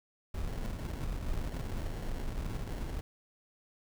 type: noise with sample-and-hold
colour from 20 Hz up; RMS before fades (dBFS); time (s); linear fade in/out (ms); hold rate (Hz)
brown; -36; 0.34-3.01; 5; 1225
effects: none